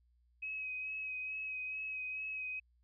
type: tone with vibrato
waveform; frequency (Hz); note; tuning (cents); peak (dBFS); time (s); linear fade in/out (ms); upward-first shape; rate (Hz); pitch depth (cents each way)
sine; 2542; D#7; +36; -38; 0.42-2.6; 10; sine; 2.3; 22
effects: added 60 Hz sine -68 dBFS peak until 2.83 s